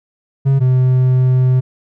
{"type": "tone pair in turn", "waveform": "triangle", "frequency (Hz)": [136.1, 128.15], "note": ["C#3", "C3"], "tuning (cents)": [-31, -36], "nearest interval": "minor second", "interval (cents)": 105, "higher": "first", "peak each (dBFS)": -7, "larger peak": "neither", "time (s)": [[0.45, 0.6], [0.6, 1.61]], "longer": "second", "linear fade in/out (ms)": 20, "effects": []}